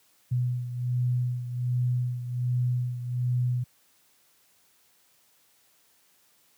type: beating tone pair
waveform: sine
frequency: 123.47 / 124.77 Hz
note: B2 / B2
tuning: 0 / +18 cents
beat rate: 1.3 Hz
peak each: -25 / -31 dBFS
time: 0.31-3.64 s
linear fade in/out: 10 ms
effects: white hiss -64 dBFS RMS until 6.57 s + high-pass 80 Hz 12 dB/octave